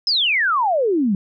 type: exponential sweep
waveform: sine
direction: down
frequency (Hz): 5274 to 184.6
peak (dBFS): -15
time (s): 0.07-1.15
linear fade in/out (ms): 2
effects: none